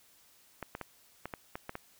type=clicks; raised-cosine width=0.5 ms; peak=-23 dBFS; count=8; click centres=0.627 / 0.751 / 0.813 / 1.256 / 1.338 / 1.555 / 1.694 / 1.754 s; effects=white hiss -63 dBFS RMS until 1.99 s